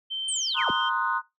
sine tone with pitch glide, 3110 to 3144 Hz, G7 to G7, -14 to +4 cents, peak -28 dBFS, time 0.1-0.9 s, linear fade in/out 20 ms, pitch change +18 cents, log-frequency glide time 0.33-0.77 s
sine linear sweep, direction down, 8970 to 58.6 Hz, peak -27 dBFS, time 0.28-0.71 s, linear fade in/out 5 ms
sine chord, C half-diminished seventh, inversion third, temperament equal, 932.3 / 1046.5 / 1244.5 / 1480 Hz, Bb5 / C6 / Eb6 / Gb6, 0 / 0 / 0 / 0 cents, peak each -30 / -28 / -30 / -28 dBFS, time 0.54-1.22 s, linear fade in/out 50 ms
effects noise-tail reverb RT60 0.2 s tail -20 dB re dry + tanh soft clip ceiling -12 dBFS

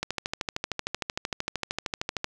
click train, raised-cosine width 0.2 ms, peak -11 dBFS, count 30, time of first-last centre 0.03-2.244 s, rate 13.1 Hz, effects none

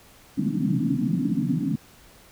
white band-pass noise, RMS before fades -24 dBFS, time 0.37-1.76 s, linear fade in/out 10 ms, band 130 to 300 Hz, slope 96 dB/octave, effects pink hiss -52 dBFS RMS until 2.31 s

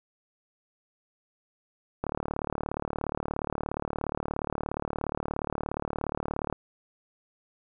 click train, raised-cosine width 1 ms, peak -16 dBFS, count 167, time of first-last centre 2.04-6.526 s, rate 37 Hz, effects none

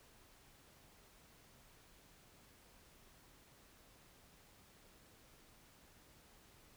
silence, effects pink hiss -65 dBFS RMS until 6.76 s

